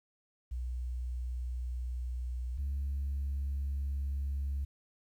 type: tone pair in turn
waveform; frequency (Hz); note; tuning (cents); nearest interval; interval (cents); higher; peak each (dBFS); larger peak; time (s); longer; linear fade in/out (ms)
sine; 61.74 / 69.3; B1 / C#2; 0 / 0; major second; 200; second; -33 / -30; second; 0.51-2.58 / 2.58-4.65; neither; 10
effects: tanh soft clip ceiling -29 dBFS + 11-bit